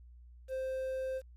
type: tone with quantisation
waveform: triangle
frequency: 523.3 Hz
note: C5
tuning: in tune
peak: -32 dBFS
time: 0.48-1.22 s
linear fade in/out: 50 ms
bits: 10
effects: added 60 Hz sine -52 dBFS peak until 1.36 s + resampled to 32000 Hz